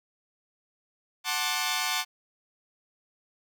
10% pulse chord, D dominant seventh, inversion first, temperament equal with one note detuned, 740 / 880 / 1066 / 1174.7 Hz, F#5 / A5 / C6 / D6, 0 / 0 / +32 / 0 cents, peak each -24 dBFS, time 1.24-2.05 s, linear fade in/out 50 ms, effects none

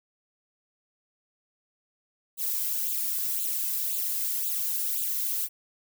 violet noise with flanger, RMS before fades -29 dBFS, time 2.37-5.49 s, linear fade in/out 50 ms, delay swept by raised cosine 0.26 to 1.96 ms, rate 1.9 Hz, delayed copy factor +0.75, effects none

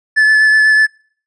triangle tone with vibrato, 1734 Hz, A6, 26 cents flat, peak -5 dBFS, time 0.16-0.87 s, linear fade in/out 20 ms, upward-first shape sine, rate 8.1 Hz, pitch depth 13 cents each way, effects noise-tail reverb RT60 0.5 s tail -26 dB re dry + resampled to 24000 Hz

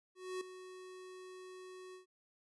square tone with ADSR envelope, 370 Hz, F#4, in tune, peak -38 dBFS, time 0.15-2.06 s, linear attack 260 ms, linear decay 4 ms, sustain -12 dB, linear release 120 ms, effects resampled to 24000 Hz

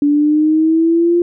sine exponential sweep, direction up, 287.6 to 349.2 Hz, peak -9 dBFS, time 0.02-1.22 s, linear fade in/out 2 ms, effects none

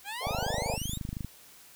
15% pulse exponential sweep, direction up, 770 to 3935 Hz, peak -29 dBFS, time 0.04-0.99 s, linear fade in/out 50 ms
white band-pass noise, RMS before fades -34 dBFS, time 0.2-0.78 s, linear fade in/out 50 ms, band 430 to 920 Hz, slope 96 dB/octave
click train, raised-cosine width 5 ms, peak -23 dBFS, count 26, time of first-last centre 0.27-1.247 s, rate 25.6 Hz
effects white hiss -54 dBFS RMS until 1.75 s

